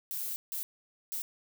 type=noise bursts at uneven times; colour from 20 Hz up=violet; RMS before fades=-36 dBFS; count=3; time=0.11-0.36 / 0.52-0.63 / 1.12-1.22 s; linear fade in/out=0 ms; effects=none